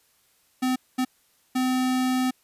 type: tone bursts at uneven times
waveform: square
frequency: 255.9 Hz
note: C4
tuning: 38 cents flat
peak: -22 dBFS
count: 3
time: 0.62-0.76 / 0.98-1.05 / 1.55-2.31 s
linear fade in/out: 10 ms
effects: white hiss -64 dBFS RMS until 2.43 s + resampled to 32000 Hz